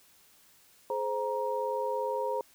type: tone cluster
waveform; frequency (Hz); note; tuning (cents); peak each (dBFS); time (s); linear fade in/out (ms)
sine; 423.5 / 521 / 940; G#4 / C5 / A#5; +34 / -7 / +14; -35 / -32 / -33; 0.9-2.41; 2
effects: white hiss -61 dBFS RMS until 2.54 s